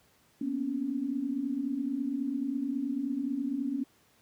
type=tone cluster; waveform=sine; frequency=236.1 / 250.5 / 279.8 Hz; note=A#3 / B3 / C#4; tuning=+22 / +25 / +16 cents; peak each=-38 / -35 / -31 dBFS; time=0.41-3.84 s; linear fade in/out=5 ms; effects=pink hiss -65 dBFS RMS until 4.21 s + high-pass 80 Hz 12 dB/octave